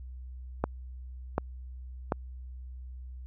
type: click train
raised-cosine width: 1 ms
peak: -12 dBFS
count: 3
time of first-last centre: 0.64-2.121 s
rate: 1.35 Hz
effects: added 63 Hz sine -40 dBFS peak until 3.26 s